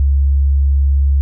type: tone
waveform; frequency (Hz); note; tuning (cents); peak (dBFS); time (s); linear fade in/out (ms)
sine; 69.3; C#2; 0; -9; 0-1.21; 0
effects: none